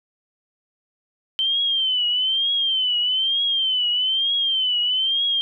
sine tone with vibrato, 3100 Hz, G7, 20 cents flat, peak -18 dBFS, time 1.39-5.41 s, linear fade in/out 0 ms, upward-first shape triangle, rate 1.1 Hz, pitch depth 120 cents each way, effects none

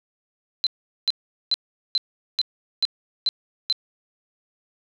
sine tone bursts, 4059 Hz, B7, 47 cents sharp, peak -17 dBFS, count 8, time 0.64-3.726 s, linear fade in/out 0 ms, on 27 ms, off 410 ms, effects none

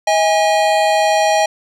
square tone pair together, 637.7 / 820 Hz, D#5 / G#5, +42 / -22 cents, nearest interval major third, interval 436 cents, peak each -15 dBFS, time 0.07-1.46 s, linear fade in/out 5 ms, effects low-pass 8000 Hz 12 dB/octave

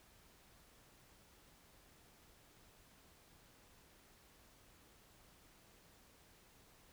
silence, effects pink hiss -66 dBFS RMS until 6.92 s

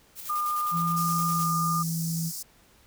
blue noise with tremolo, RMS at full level -37 dBFS, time 0.15-1.52 s, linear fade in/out 50 ms, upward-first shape square, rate 9.7 Hz, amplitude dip 45%
sine tone, 1211 Hz, D#6, 47 cents flat, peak -25 dBFS, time 0.29-1.83 s, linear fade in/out 10 ms
sine tone with pitch glide, 167.2 to 164.71 Hz, E3 to E3, +25 to -1 cents, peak -27 dBFS, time 0.71-2.32 s, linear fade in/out 50 ms, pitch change -26 cents, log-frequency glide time 1.28-1.43 s
pink high-pass noise, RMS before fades -36 dBFS, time 0.96-2.43 s, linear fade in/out 10 ms, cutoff 5000 Hz, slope 48 dB/octave
effects pink hiss -59 dBFS RMS until 2.86 s

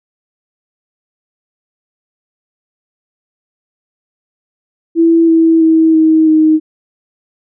sine tone with pitch steps, 331.3 / 326.6 / 321.9 / 317.3 / 312.7 Hz, E4 / E4 / E4 / D#4 / D#4, +9 / -16 / -41 / +34 / +9 cents, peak -5 dBFS, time 4.95-6.6 s, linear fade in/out 50 ms, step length 330 ms, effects none

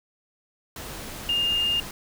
sine tone in noise, 2820 Hz, F7, 16 cents sharp, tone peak -21 dBFS, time 1.29-1.8 s, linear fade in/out 2 ms, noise pink, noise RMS -37 dBFS, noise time 0.76-1.91 s, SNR +13 dB, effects none

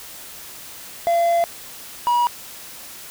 triangle tone pair in turn, 683 / 963.6 Hz, F5 / B5, -39 / -43 cents, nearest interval tritone, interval 596 cents, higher second, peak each -13 dBFS, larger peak neither, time 1.07-1.44 / 2.07-2.27 s, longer first, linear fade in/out 0 ms, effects white hiss -38 dBFS RMS until 3.1 s

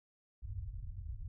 white low-pass noise, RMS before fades -43 dBFS, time 0.42-1.28 s, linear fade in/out 5 ms, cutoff 110 Hz, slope 48 dB/octave, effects none

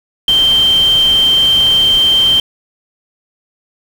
sine tone in noise, 3136 Hz, G7, in tune, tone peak -7 dBFS, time 0.28-2.4 s, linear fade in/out 2 ms, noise pink, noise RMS -25 dBFS, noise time 0.28-2.4 s, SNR +15 dB, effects none

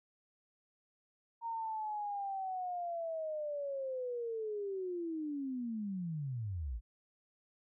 sine linear sweep, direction down, 930 to 48.63 Hz, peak -36 dBFS, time 1.41-6.81 s, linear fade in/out 50 ms, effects none

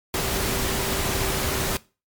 sine tone in noise, 386.7 Hz, G4, 24 cents flat, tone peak -32 dBFS, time 0.14-1.77 s, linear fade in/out 2 ms, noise pink, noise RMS -25 dBFS, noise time 0.14-1.77 s, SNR -10 dB, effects noise-tail reverb RT60 0.3 s tail -20 dB re dry + MP3 96 kbps

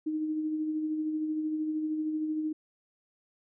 sine tone with tremolo, 310 Hz, D#4, 6 cents flat, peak -27 dBFS, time 0.06-2.53 s, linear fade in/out 10 ms, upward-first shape sine, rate 13 Hz, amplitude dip 35%, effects none

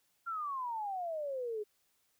sine exponential sweep, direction down, 1396.9 to 410 Hz, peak -35 dBFS, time 0.26-1.64 s, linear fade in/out 20 ms, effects white hiss -75 dBFS RMS until 2.19 s

